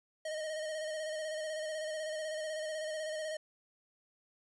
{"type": "tone with vibrato", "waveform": "square", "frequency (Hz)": 622.3, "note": "D#5", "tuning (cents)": 0, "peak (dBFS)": -37, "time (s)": [0.25, 3.37], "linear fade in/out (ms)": 5, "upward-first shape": "square", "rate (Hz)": 16, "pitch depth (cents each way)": 29, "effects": ["resampled to 24000 Hz", "11-bit"]}